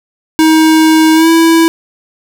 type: tone with pitch glide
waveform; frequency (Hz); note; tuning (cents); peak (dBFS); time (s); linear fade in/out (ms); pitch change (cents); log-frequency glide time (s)
square; 316.9 to 328.8; D#4 to E4; +32 to -4; -5; 0.39-1.68; 0; +64; 1.14-1.29
effects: none